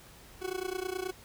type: tone with amplitude modulation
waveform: 40% pulse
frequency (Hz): 371.1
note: F#4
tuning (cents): +5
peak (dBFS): -29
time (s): 0.41-1.12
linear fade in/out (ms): 20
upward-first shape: sine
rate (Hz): 29.4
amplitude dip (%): 90
effects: added 60 Hz sine -61 dBFS peak until 1.24 s + pink hiss -54 dBFS RMS until 1.24 s